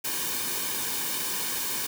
white noise with comb filter, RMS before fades -30 dBFS, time 0.04-1.87 s, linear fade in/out 10 ms, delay 1.5 ms, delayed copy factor -0.65, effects none

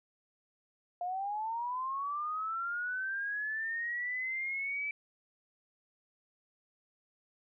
sine linear sweep, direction up, 698.5 to 2317 Hz, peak -33 dBFS, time 1.01-4.91 s, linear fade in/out 2 ms, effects none

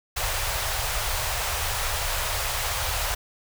pink band-stop noise, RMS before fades -27 dBFS, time 0.16-3.15 s, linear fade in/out 10 ms, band 100 to 570 Hz, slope 24 dB/octave, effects none

